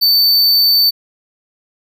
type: tone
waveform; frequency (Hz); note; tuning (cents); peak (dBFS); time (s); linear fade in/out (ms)
square; 4545; C#8; +42; -9; 0.01-0.91; 20
effects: none